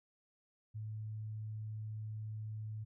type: tone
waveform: sine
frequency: 108.2 Hz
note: A2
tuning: 29 cents flat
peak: -40 dBFS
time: 0.74-2.85 s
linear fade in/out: 20 ms
effects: none